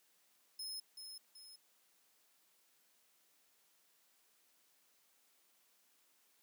sawtooth tone with echo, 5170 Hz, E8, 34 cents flat, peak -40 dBFS, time 0.59-0.8 s, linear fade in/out 5 ms, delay 380 ms, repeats 2, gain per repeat -6 dB, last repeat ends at 1.56 s, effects white hiss -73 dBFS RMS until 6.42 s + high-pass 200 Hz 12 dB/octave

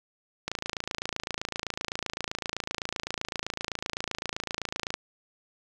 click train, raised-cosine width 0.2 ms, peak -13 dBFS, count 125, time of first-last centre 0.48-4.94 s, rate 27.8 Hz, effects none

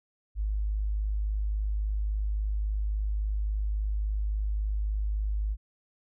sine tone, 51.8 Hz, G#1, 4 cents flat, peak -26 dBFS, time 0.35-5.57 s, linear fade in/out 50 ms, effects none

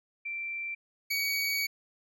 sine / 25% pulse tone pair in turn, 2349 / 2256 Hz, D7 / C#7, 0 / +30 cents, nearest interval minor second, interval 70 cents, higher first, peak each -33 / -24 dBFS, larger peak second, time 0.25-0.75 / 1.1-1.67 s, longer second, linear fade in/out 10 ms, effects none

